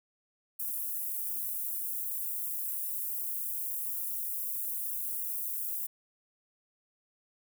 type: high-pass noise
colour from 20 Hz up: white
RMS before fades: -35 dBFS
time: 0.59-5.87 s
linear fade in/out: 10 ms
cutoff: 11000 Hz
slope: 24 dB/octave
effects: none